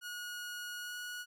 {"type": "tone with pitch glide", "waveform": "sawtooth", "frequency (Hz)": [1449, 1458.2], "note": ["F#6", "F#6"], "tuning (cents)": [-37, -26], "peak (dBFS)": -37, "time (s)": [0.01, 1.26], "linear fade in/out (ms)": 50, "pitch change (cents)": 11, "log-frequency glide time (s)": [0.79, 0.96], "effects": []}